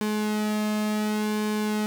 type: tone with flanger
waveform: sawtooth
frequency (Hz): 212.4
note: G#3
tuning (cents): +39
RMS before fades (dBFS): -26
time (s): 0.01-1.86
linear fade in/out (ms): 0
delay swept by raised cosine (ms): 1.5 to 2.08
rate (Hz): 0.69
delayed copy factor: -0.65
effects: none